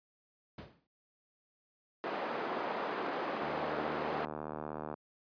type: noise with exponential decay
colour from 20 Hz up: brown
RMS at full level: -37 dBFS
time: 0.58-0.87 s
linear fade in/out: 5 ms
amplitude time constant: 62 ms
type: band-pass noise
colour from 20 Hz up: white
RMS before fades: -37 dBFS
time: 2.04-4.25 s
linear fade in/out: 0 ms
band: 270 to 940 Hz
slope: 12 dB/octave
type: click train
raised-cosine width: 1 ms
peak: -25 dBFS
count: 117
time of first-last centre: 3.42-4.94 s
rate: 76.3 Hz
effects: high-pass 150 Hz 12 dB/octave + resampled to 11025 Hz